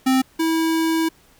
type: tone pair in turn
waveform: square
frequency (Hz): 261.6 / 324.7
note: C4 / E4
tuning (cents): 0 / -26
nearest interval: major third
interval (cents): 374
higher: second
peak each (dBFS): -15 / -18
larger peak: first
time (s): 0.06-0.22 / 0.39-1.09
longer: second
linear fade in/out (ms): 10
effects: pink hiss -54 dBFS RMS until 1.39 s